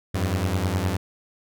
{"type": "beating tone pair", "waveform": "sawtooth", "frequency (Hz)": [87.9, 97.6], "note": ["F2", "G2"], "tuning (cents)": [12, -7], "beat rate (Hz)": 9.7, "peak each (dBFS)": -21, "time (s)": [0.14, 0.97], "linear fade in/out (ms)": 10, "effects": []}